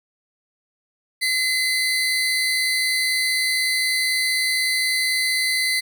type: tone pair together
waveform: 30% pulse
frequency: 2039 / 4577 Hz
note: C7 / D8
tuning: -45 / -45 cents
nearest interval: octave + major second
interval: 1400 cents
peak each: -17 / -23 dBFS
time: 1.21-5.81 s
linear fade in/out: 20 ms
effects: none